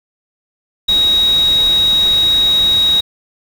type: tone in noise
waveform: sine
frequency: 3800 Hz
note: A#7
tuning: 33 cents sharp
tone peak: -9 dBFS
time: 0.88-3.01 s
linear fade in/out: 10 ms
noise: pink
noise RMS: -27 dBFS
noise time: 0.88-3.01 s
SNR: +15 dB
effects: none